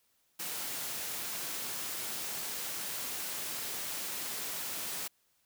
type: high-pass noise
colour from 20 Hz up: white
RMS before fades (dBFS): -38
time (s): 0.39-5.08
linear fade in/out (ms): 10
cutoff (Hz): 110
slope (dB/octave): 12
effects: white hiss -73 dBFS RMS until 5.45 s